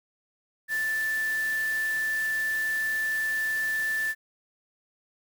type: tone in noise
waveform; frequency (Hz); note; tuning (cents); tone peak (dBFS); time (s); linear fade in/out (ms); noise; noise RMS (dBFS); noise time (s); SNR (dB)
sine; 1760; A6; 0; -25; 0.68-4.15; 50; white; -41; 0.68-4.15; +13
effects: none